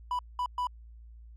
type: tone bursts at uneven times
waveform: triangle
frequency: 989 Hz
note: B5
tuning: 2 cents sharp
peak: -26 dBFS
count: 3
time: 0.11-0.19 / 0.39-0.46 / 0.58-0.67 s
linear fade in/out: 2 ms
effects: added 57 Hz sine -47 dBFS peak until 1.36 s